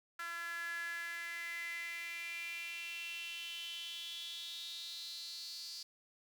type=tone with high-pass filter sweep; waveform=sawtooth; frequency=338.8 Hz; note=E4; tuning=48 cents sharp; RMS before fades=-44 dBFS; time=0.19-5.83 s; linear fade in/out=5 ms; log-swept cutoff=1500 to 4700 Hz; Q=7.6; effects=11-bit